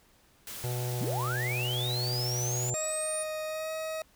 white noise, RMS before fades -41 dBFS, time 0.47-2.7 s, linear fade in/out 0 ms
harmonic tone, 123.4 Hz, B2, 1 cent flat, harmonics 1 / 3 / 4 / 5 / 6 / 7, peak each -31 / -41 / -43 / -45 / -47 / -48 dBFS, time 0.64-2.74 s, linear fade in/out 0 ms
sine linear sweep, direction up, 82.5 to 9397 Hz, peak -32 dBFS, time 0.99-3.24 s, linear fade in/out 20 ms
40% pulse tone with pitch glide, 623 to 634.3 Hz, D#5 to D#5, +2 to +33 cents, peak -32 dBFS, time 2.74-4.02 s, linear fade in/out 2 ms, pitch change +31 cents, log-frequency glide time 3.45-3.71 s
effects pink hiss -63 dBFS RMS until 4.15 s

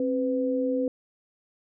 sine tone pair together, 266.2 / 502 Hz, C4 / B4, +30 / +28 cents, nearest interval major seventh, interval 1098 cents, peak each -26 dBFS, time 0-0.88 s, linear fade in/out 2 ms, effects none

